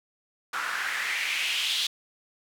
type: noise with band-pass filter sweep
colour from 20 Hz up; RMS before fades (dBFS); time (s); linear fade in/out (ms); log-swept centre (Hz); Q
white; -29; 0.53-1.87; 5; 1300 to 3600; 3.5
effects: none